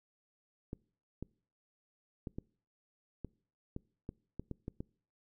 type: clicks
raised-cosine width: 3 ms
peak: -27 dBFS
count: 11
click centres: 0.731 / 1.226 / 2.272 / 2.385 / 3.247 / 3.764 / 4.091 / 4.396 / 4.513 / 4.681 / 4.805 s
effects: noise-tail reverb RT60 0.5 s tail -25 dB re dry